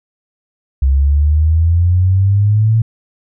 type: exponential sweep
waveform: sine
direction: up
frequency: 66 to 114 Hz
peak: -8 dBFS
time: 0.82-2.82 s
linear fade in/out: 5 ms
effects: none